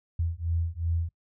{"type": "beating tone pair", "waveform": "sine", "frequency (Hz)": [82.41, 85.11], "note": ["E2", "F2"], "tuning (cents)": [0, -44], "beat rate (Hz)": 2.7, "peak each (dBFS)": -29, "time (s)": [0.19, 1.09], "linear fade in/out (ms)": 5, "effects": ["noise-tail reverb RT60 0.1 s tail -24 dB re dry"]}